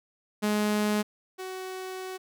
sawtooth tone pair in turn, 210 / 374.2 Hz, G#3 / F#4, +19 / +20 cents, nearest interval minor seventh, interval 1001 cents, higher second, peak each -20 / -31 dBFS, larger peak first, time 0.42-1.03 / 1.38-2.18 s, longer second, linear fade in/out 20 ms, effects none

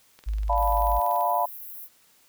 click train, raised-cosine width 0.2 ms, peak -31 dBFS, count 22, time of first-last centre 0.19-1.209 s, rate 20.6 Hz
sine tone, 52.2 Hz, G#1, 10 cents sharp, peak -24 dBFS, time 0.26-1 s, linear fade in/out 20 ms
sine chord, B half-diminished seventh, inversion first, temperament equal, 587.3 / 698.5 / 880 / 987.8 Hz, D5 / F5 / A5 / B5, 0 / 0 / 0 / 0 cents, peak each -31 / -25 / -28 / -25 dBFS, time 0.49-1.46 s, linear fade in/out 10 ms
white high-pass noise, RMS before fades -40 dBFS, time 0.55-1.89 s, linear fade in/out 50 ms, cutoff 11000 Hz, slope 96 dB/octave
effects white hiss -60 dBFS RMS until 2.28 s

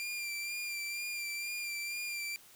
sawtooth tone with vibrato, 2379 Hz, D7, 22 cents sharp, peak -33 dBFS, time 0-2.36 s, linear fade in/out 0 ms, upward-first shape sine, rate 2.1 Hz, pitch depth 29 cents each way, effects white hiss -58 dBFS RMS until 2.55 s

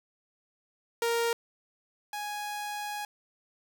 sawtooth tone pair in turn, 466.2 / 830.7 Hz, A#4 / G#5, 0 / 0 cents, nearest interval minor seventh, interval 1000 cents, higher second, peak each -22 / -30 dBFS, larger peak first, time 1.02-1.33 / 2.13-3.05 s, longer second, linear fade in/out 2 ms, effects none

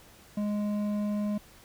sine tone with hard clipping, 207.7 Hz, G#3, in tune, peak -29 dBFS, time 0.37-1.38 s, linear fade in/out 5 ms, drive 8 dB, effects pink hiss -55 dBFS RMS until 1.64 s

